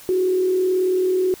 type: tone with frequency modulation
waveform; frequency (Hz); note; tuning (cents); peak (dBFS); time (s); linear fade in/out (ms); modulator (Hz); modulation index
sine; 370; F#4; 0; -16; 0.09-1.34; 0; 38.5; 0.31
effects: white hiss -43 dBFS RMS until 1.4 s